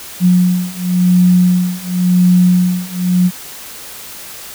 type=beating tone pair; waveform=sine; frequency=179.6 / 180.53 Hz; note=F3 / F#3; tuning=+49 / -42 cents; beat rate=0.93 Hz; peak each=-12 / -11 dBFS; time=0.2-3.31 s; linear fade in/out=50 ms; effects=white hiss -31 dBFS RMS until 4.54 s